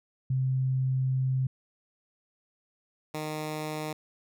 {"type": "tone pair in turn", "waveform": ["sine", "10% pulse"], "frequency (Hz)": [130.81, 154], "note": ["C3", "D#3"], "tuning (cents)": [0, -17], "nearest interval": "minor third", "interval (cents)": 283, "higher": "second", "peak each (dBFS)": -24, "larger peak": "neither", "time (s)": [[0.3, 1.47], [3.14, 3.93]], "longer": "first", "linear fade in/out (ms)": 5, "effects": []}